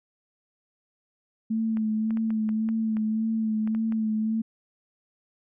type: tone with vibrato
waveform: sine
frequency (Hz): 220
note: A3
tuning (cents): 0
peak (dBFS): -23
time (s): 1.5-4.42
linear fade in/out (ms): 10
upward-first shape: sine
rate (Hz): 1.8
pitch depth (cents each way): 29
type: clicks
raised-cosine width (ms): 0.5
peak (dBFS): -28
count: 10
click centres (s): 1.771 / 2.107 / 2.172 / 2.305 / 2.491 / 2.689 / 2.969 / 3.675 / 3.749 / 3.923
effects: none